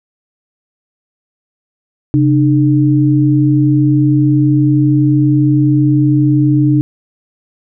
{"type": "tone pair together", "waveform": "sine", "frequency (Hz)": [134.03, 301.5], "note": ["C3", "D4"], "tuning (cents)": [42, 46], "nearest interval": "octave + major second", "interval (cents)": 1404, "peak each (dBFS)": -10, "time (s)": [2.14, 6.81], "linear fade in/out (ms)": 0, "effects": []}